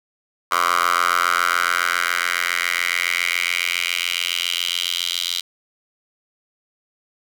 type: tone with high-pass filter sweep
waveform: 10% pulse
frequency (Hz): 87.2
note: F2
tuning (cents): -2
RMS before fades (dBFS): -21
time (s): 0.51-5.41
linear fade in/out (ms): 10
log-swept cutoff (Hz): 1100 to 3600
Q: 3.7
effects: none